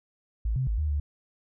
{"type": "tone with pitch steps", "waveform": "sine", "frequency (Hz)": [55.3, 130.4, 53.6, 75.9, 72.9], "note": ["A1", "C3", "A1", "D#2", "D2"], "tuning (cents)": [9, -5, -45, -42, -12], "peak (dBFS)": -24, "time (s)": [0.45, 1], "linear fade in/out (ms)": 5, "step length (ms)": 110, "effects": []}